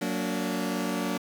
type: chord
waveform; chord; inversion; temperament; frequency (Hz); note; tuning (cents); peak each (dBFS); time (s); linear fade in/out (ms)
sawtooth; Gb augmented; none; just; 185 / 231.2 / 289.1; Gb3 / Bb3 / D4; 0 / -14 / -27; -28; 0.01-1.18; 10
effects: 8-bit